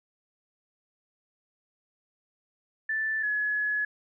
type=tone pair in turn; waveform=sine; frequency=1760 / 1695.6 Hz; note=A6 / G#6; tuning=0 / +35 cents; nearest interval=minor second; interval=65 cents; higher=first; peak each=-26 / -25 dBFS; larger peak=second; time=2.89-3.23 / 3.23-3.85 s; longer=second; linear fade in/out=5 ms; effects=none